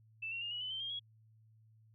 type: tone with pitch steps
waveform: sine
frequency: 2649 / 2736 / 2826 / 2919 / 3015 / 3114 / 3216 / 3322 Hz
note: E7 / F7 / F7 / F#7 / F#7 / G7 / G7 / G#7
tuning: +8 / -36 / +20 / -24 / +32 / -12 / +44 / 0 cents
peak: -38 dBFS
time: 0.22-0.996 s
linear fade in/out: 10 ms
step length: 97 ms
effects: added 110 Hz sine -62 dBFS peak until 1.94 s